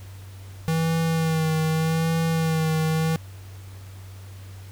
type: tone with vibrato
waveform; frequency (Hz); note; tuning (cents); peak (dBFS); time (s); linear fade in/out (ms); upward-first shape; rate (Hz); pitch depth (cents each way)
square; 161.2; E3; -38; -21; 0.68-3.16; 0; sine; 0.83; 30
effects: added 96 Hz sine -38 dBFS peak until 4.71 s + pink hiss -50 dBFS RMS until 4.71 s